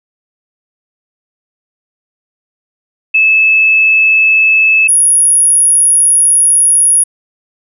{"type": "tone pair in turn", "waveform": "sine", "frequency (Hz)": [2608, 10432], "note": ["E7", "E9"], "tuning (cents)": [-19, -19], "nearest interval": "2 octaves", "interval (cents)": 2400, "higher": "second", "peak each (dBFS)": -5, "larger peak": "neither", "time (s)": [[3.14, 4.88], [4.88, 7.04]], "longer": "second", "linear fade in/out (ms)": 10, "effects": []}